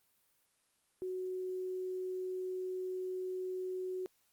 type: tone with quantisation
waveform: sine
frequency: 370.3 Hz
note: F#4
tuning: 1 cent sharp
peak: -36 dBFS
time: 1.02-4.06 s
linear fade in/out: 0 ms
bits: 11
effects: white hiss -74 dBFS RMS until 4.32 s + Opus 32 kbps